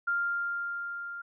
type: tone with level ramp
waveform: sine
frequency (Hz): 1396.9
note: F6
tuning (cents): 0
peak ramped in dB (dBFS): -25 to -37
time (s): 0.07-1.22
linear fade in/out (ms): 10
effects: none